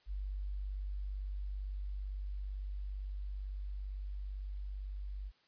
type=tone with level ramp; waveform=sine; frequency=48.9 Hz; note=G1; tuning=4 cents flat; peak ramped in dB=-36 to -39 dBFS; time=0.06-5.32 s; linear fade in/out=50 ms; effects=white hiss -70 dBFS RMS until 5.47 s + resampled to 11025 Hz